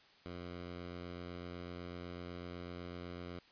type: tone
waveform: 10% pulse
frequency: 88 Hz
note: F2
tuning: 14 cents sharp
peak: -36 dBFS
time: 0.26-3.39 s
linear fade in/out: 0 ms
effects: white hiss -64 dBFS RMS until 3.51 s + resampled to 11025 Hz